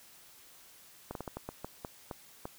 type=slowing click train; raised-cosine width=1 ms; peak=-24 dBFS; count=10; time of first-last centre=1.11-2.455 s; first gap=42 ms; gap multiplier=1.3; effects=white hiss -57 dBFS RMS until 2.58 s